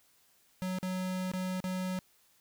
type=tone with dropouts; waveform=square; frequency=185 Hz; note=F#3; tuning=in tune; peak=-33 dBFS; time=0.62-1.99 s; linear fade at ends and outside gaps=0 ms; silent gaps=0.786-0.829 / 1.316-1.336 / 1.603-1.641 s; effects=white hiss -67 dBFS RMS until 2.4 s